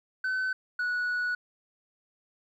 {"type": "tone pair in turn", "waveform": "sine", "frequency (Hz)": [1519, 1469], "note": ["F#6", "F#6"], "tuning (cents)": [45, -13], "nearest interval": "minor second", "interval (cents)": 58, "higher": "first", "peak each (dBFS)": -24, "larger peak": "neither", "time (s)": [[0.24, 0.53], [0.79, 1.35]], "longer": "second", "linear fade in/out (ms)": 5, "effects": ["tanh soft clip ceiling -26 dBFS", "11-bit"]}